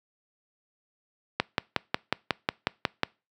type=click train; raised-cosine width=0.3 ms; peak=-6 dBFS; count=10; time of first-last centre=1.4-3.033 s; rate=5.51 Hz; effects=noise-tail reverb RT60 0.3 s tail -25 dB re dry + high-pass 100 Hz 12 dB/octave